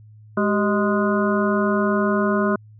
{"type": "harmonic tone with a mistuned harmonic", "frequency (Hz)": 207.7, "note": "G#3", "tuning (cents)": 0, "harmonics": [1, 2, 3, 5, 6, 7], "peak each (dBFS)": [-20, -23, -25, -27, -28, -28], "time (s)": [0.37, 2.56], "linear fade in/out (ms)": 5, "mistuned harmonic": 2, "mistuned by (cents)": -110, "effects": ["added 107 Hz sine -43 dBFS peak until 2.79 s"]}